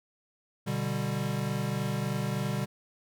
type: chord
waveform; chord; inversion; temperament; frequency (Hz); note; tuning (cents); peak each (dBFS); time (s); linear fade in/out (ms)
square; G major; first; equal; 123.47 / 146.83 / 196; B2 / D3 / G3; 0 / 0 / 0; -34; 0.66-2.66; 20
effects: none